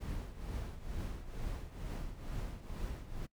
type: noise with tremolo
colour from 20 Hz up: brown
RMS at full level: -38 dBFS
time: 0-3.27 s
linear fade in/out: 20 ms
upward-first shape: triangle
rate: 2.2 Hz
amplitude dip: 75%
effects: noise-tail reverb RT60 0.1 s tail -21 dB re dry